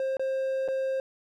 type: tone with dropouts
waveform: triangle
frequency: 531 Hz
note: C5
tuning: 25 cents sharp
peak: -24 dBFS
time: 0-1 s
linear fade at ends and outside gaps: 1 ms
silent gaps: 0.169-0.195 / 0.679-0.685 s
effects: none